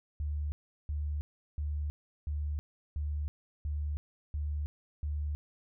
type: tone bursts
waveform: sine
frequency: 74.1 Hz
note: D2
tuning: 16 cents sharp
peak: -31 dBFS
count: 8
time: 0.2-5.35 s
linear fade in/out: 0 ms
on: 320 ms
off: 370 ms
effects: none